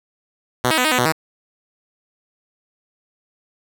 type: tone with pitch steps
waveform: 5% pulse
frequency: 124.6 / 317.8 / 250.9 / 311.7 / 251 / 123.3 / 159.5 Hz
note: B2 / D#4 / B3 / D#4 / B3 / B2 / D#3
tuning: +16 / +37 / +28 / +3 / +28 / -2 / +43 cents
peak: -4 dBFS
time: 0.64-1.123 s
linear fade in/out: 5 ms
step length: 69 ms
effects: none